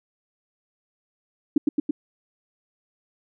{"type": "tone with echo", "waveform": "sine", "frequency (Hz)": 293.7, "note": "D4", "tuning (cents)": 0, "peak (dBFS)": -13, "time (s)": [1.56, 1.58], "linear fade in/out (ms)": 5, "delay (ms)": 110, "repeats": 3, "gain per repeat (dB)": -2, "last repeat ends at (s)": 1.91, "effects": []}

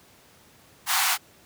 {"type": "high-pass noise", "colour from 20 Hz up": "pink", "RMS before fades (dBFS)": -23, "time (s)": [0.86, 1.18], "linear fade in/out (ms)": 50, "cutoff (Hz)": 730, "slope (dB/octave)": 96, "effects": ["pink hiss -55 dBFS RMS until 1.45 s", "high-pass 80 Hz 12 dB/octave"]}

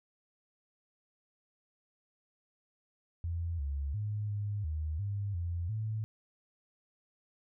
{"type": "tone with pitch steps", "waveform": "sine", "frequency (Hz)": [84.6, 70.2, 105.1, 103.1, 77.6, 101, 86.2, 109.1], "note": ["E2", "C#2", "G#2", "G#2", "D#2", "G#2", "F2", "A2"], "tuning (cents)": [45, 22, 21, -12, -4, -48, -22, -14], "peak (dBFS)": -32, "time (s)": [3.24, 6.04], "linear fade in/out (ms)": 0, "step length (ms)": 350, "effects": []}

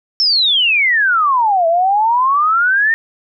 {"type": "exponential two-way sweep", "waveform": "sine", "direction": "down then up", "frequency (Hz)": [5440, 650, 1847], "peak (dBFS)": -10, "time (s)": [0.2, 2.94], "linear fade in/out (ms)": 0, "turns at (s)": 1.67, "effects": []}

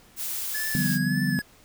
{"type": "noise", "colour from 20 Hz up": "blue", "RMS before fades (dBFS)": -31, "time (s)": [0.16, 0.99], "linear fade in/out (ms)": 50}
{"type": "tone with vibrato", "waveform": "square", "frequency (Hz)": 1698, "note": "G#6", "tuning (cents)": 38, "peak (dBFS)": -30, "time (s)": [0.54, 1.42], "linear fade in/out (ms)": 10, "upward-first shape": "sine", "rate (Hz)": 1.8, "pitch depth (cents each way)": 56}
{"type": "chord", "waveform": "sine", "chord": "G dominant seventh", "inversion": "second", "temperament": "equal with one note detuned", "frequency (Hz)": [146.83, 174.61, 193.3, 246.9], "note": ["D3", "F3", "G3", "B3"], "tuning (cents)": [0, 0, -24, 0], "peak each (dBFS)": -28, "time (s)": [0.75, 1.39], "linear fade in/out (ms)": 0}
{"effects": ["pink hiss -55 dBFS RMS until 1.64 s"]}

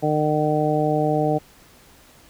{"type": "harmonic tone", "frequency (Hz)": 151.9, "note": "D#3", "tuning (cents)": -41, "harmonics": [1, 2, 3, 4, 5], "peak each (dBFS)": [-24, -24, -24, -24, -24], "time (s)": [0.02, 1.39], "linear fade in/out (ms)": 20, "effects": ["pink hiss -51 dBFS RMS until 2.29 s"]}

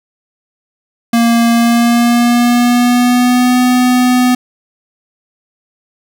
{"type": "tone with pitch glide", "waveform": "square", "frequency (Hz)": [233.1, 249.8], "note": ["A#3", "B3"], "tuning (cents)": [0, 20], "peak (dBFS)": -8, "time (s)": [1.13, 4.35], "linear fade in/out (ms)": 5, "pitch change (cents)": 120, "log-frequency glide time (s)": [1.52, 3.59], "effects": []}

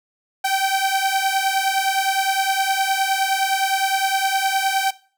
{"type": "beating tone pair", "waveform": "sawtooth", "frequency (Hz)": [770, 779.7], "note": ["G5", "G5"], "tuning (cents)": [-31, -10], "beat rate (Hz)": 9.7, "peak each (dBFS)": -17, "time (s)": [0.44, 4.91], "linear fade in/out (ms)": 10, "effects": ["noise-tail reverb RT60 0.4 s tail -19 dB re dry"]}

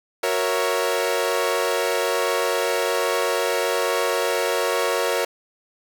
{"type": "chord", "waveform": "sawtooth", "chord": "F# dominant seventh", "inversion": "none", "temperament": "equal", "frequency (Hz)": [370, 466.2, 554.4, 659.3], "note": ["F#4", "A#4", "C#5", "E5"], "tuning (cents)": [0, 0, 0, 0], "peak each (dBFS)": [-24, -20, -21, -24], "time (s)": [0.23, 5.25], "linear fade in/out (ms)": 5, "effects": []}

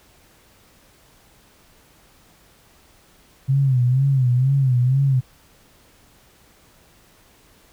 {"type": "tone with vibrato", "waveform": "sine", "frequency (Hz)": 130.5, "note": "C3", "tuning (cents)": -4, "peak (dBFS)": -14, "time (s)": [3.48, 5.21], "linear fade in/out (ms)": 20, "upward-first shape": "sine", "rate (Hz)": 2.1, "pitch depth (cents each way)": 110, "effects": ["pink hiss -54 dBFS RMS until 7.72 s"]}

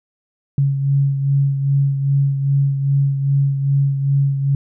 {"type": "beating tone pair", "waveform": "sine", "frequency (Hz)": [138.59, 141.09], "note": ["C#3", "C#3"], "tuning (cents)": [0, 31], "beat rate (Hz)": 2.5, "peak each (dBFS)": [-14, -23], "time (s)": [0.58, 4.55], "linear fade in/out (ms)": 2, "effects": []}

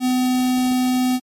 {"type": "tone with notch filter", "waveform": "square", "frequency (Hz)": 253.1, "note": "B3", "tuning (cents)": 43, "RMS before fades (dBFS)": -18, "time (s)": [0, 1.2], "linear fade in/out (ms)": 50, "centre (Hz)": 1500, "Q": 1.2, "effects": ["MP3 64 kbps"]}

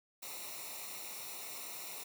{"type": "noise with comb filter", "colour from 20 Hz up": "white", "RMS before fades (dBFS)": -45, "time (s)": [0.22, 2.04], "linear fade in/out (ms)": 10, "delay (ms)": 0.62, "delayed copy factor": -0.75, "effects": []}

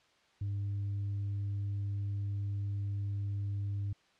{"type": "tone with tanh clipping", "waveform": "sine", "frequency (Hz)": 100.5, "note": "G2", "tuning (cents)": 44, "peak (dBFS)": -33, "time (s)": [0.41, 3.93], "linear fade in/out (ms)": 5, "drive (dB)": 1, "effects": ["white hiss -67 dBFS RMS until 4.19 s", "low-pass 4000 Hz 12 dB/octave"]}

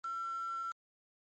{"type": "tone with quantisation", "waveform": "sine", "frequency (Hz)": 1352, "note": "E6", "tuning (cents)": 43, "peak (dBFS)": -36, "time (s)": [0.04, 0.72], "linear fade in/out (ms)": 5, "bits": 8, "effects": ["MP3 32 kbps"]}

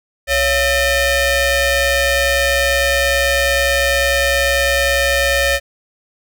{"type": "ring-modulated tone", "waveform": "sawtooth", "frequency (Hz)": 622.3, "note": "D#5", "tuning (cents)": 0, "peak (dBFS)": -6, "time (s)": [0.27, 5.6], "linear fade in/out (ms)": 50, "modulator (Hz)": 1180, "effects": []}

